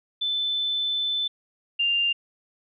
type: tone pair in turn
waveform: sine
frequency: 3520 / 2794 Hz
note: A7 / F7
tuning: 0 / 0 cents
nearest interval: major third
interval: 400 cents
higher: first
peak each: -23 / -20 dBFS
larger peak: second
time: 0.21-1.28 / 1.79-2.13 s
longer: first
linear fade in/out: 10 ms
effects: none